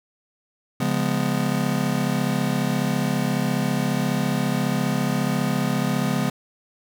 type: chord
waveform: square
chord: C# dominant seventh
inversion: none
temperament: just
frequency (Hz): 138.59 / 173.24 / 207.9 / 249.5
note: C#3 / E#3 / G#3 / B3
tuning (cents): 0 / -14 / +2 / +18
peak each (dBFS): -27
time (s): 0.8-6.3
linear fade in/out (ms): 5
effects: none